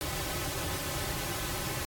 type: noise with comb filter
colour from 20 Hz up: pink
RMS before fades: -34 dBFS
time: 0.01-1.85 s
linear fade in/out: 0 ms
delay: 4.3 ms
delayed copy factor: -1
effects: AAC 64 kbps